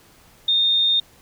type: tone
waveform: sine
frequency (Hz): 3656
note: A#7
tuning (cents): -34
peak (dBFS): -15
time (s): 0.48-1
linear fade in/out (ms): 5
effects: pink hiss -52 dBFS RMS until 1.21 s